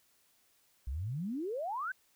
sine exponential sweep, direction up, 58.27 to 1600 Hz, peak -34 dBFS, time 0.87-1.92 s, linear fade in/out 5 ms, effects white hiss -70 dBFS RMS until 2.15 s

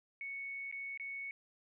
sine tone with dropouts, 2217 Hz, C#7, in tune, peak -40 dBFS, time 0.21-1.31 s, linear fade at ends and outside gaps 1 ms, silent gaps 0.714-0.725 / 0.975-0.998 s, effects none

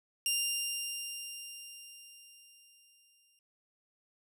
15% pulse tone with exponential decay, 2794 Hz, F7, in tune, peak -21 dBFS, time 0.26-3.39 s, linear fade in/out 1 ms, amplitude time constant 680 ms, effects none

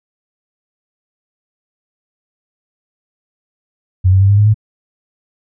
sine tone with pitch steps, 92.5 / 95.32 / 98.23 / 101.22 / 104.31 / 107.49 Hz, F#2 / G2 / G2 / G#2 / G#2 / A2, 0 / -48 / +4 / -44 / +8 / -40 cents, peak -6 dBFS, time 4.04-4.544 s, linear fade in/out 20 ms, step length 84 ms, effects none

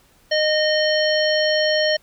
harmonic tone, 615 Hz, D#5, 20 cents flat, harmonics 1 / 3 / 5 / 7 / 9, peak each -18 / -23 / -25 / -26 / -28 dBFS, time 0.31-1.97 s, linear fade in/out 10 ms, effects pink hiss -56 dBFS RMS until 2.02 s

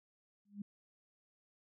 sine tone with exponential growth, 203.2 Hz, G#3, 38 cents flat, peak -37 dBFS, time 0.45-0.62 s, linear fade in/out 5 ms, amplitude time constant 35 ms, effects none

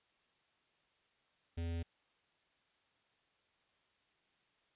square tone with notch filter, 84 Hz, E2, 33 cents sharp, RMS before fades -39 dBFS, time 1.57-1.83 s, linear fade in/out 10 ms, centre 1100 Hz, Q 0.79, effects white hiss -75 dBFS RMS until 4.75 s + resampled to 8000 Hz

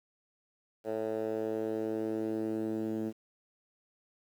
10% pulse tone with band-pass filter sweep, 110 Hz, A2, in tune, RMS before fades -34 dBFS, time 0.84-3.13 s, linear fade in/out 50 ms, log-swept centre 520 to 270 Hz, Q 2.3, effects 10-bit

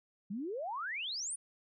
sine exponential sweep, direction up, 185 to 9956 Hz, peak -36 dBFS, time 0.3-1.36 s, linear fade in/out 10 ms, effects none

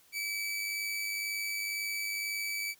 sawtooth tone with amplitude modulation, 2299 Hz, D7, 37 cents flat, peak -28 dBFS, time 0.12-2.75 s, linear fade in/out 50 ms, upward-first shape sine, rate 102 Hz, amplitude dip 35%, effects white hiss -63 dBFS RMS until 2.79 s

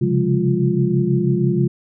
sine tone cluster, 132.4 / 138.6 / 174.2 / 204.2 / 351.4 Hz, C3 / C#3 / F3 / G#3 / F4, +21 / 0 / -4 / -29 / +11 cents, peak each -21 dBFS, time 0.01-1.68 s, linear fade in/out 10 ms, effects none

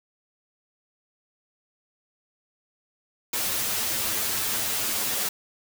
white noise with comb filter, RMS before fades -27 dBFS, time 3.33-5.29 s, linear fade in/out 5 ms, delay 9.2 ms, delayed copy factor +0.95, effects none

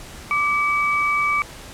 sine tone pair together, 1174.7 / 2285 Hz, D6 / D7, 0 / -48 cents, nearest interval octave, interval 1152 cents, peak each -20 dBFS, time 0.31-1.42 s, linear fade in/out 0 ms, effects pink hiss -39 dBFS RMS until 1.73 s + low-pass 11000 Hz 12 dB/octave

